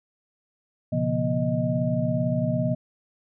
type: tone cluster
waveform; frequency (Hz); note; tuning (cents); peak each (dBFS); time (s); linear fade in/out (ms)
sine; 121 / 138.8 / 172.2 / 240.1 / 622; B2 / C#3 / F3 / B3 / D#5; -35 / +3 / -24 / -49 / -1; -28; 0.92-2.75; 10
effects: none